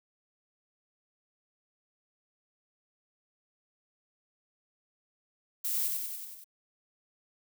violet noise with echo, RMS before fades -32 dBFS, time 5.64-5.88 s, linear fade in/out 10 ms, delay 94 ms, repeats 6, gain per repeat -3 dB, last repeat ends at 6.444 s, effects none

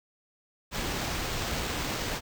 pink noise with sample-and-hold, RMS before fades -32 dBFS, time 0.71-2.21 s, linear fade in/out 50 ms, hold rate 11025 Hz, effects none

